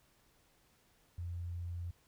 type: tone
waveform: sine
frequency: 86.8 Hz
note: F2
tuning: 10 cents flat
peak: -38 dBFS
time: 1.18-1.91 s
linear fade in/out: 5 ms
effects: pink hiss -70 dBFS RMS until 2.07 s